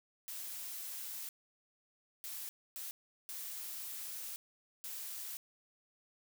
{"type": "noise bursts at uneven times", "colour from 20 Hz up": "blue", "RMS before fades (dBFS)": -44, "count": 5, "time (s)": [[0.28, 1.29], [2.24, 2.49], [2.76, 2.91], [3.29, 4.36], [4.84, 5.37]], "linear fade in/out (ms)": 0, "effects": []}